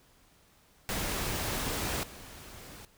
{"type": "noise with level steps", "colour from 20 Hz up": "pink", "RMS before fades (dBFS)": [-33, -48], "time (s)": [0.89, 2.85], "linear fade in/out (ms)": 0, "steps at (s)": 2.03, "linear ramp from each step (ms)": 5, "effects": ["pink hiss -63 dBFS RMS until 2.97 s"]}